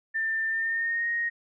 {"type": "tone with pitch glide", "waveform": "sine", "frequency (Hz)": [1790, 1869.3], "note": ["A6", "A#6"], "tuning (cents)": [29, 4], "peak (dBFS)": -25, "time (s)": [0.14, 1.3], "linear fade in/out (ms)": 20, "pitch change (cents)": 75, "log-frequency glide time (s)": [0.49, 1.08], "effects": []}